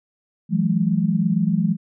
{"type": "tone cluster", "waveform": "sine", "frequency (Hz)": [165.1, 183.2, 211.6], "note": ["E3", "F#3", "G#3"], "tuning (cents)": [3, -17, 33], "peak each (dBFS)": -21, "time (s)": [0.49, 1.77], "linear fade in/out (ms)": 50, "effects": []}